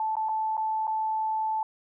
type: tone with dropouts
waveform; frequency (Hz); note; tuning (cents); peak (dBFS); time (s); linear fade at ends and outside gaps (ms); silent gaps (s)
sine; 875; A5; -10; -25; 0-1.63; 2; 0.155-0.167 / 0.287-0.291 / 0.569-0.577 / 0.87-0.877
effects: none